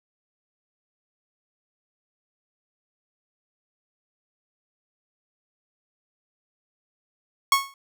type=tone with exponential decay; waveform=sawtooth; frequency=1100 Hz; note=C#6; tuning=14 cents flat; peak=-9 dBFS; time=7.52-7.74 s; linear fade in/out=2 ms; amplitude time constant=47 ms; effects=none